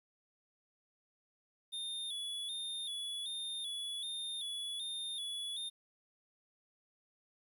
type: tone with vibrato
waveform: square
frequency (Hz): 3520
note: A7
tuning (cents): 0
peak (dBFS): -39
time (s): 1.72-5.7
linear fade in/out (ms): 20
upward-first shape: square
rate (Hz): 1.3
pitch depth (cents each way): 58
effects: 12-bit